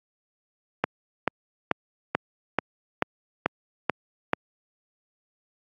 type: click train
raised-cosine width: 0.5 ms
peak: -5 dBFS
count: 9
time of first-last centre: 0.84-4.333 s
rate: 2.29 Hz
effects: high-pass 150 Hz 12 dB/octave + AAC 48 kbps